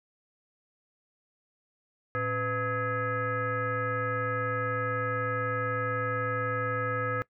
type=tone with frequency modulation; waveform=sine; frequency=890 Hz; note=A5; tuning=20 cents sharp; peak=-27 dBFS; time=2.15-7.22 s; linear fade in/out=0 ms; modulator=388 Hz; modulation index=2.3; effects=noise-tail reverb RT60 0.1 s tail -21 dB re dry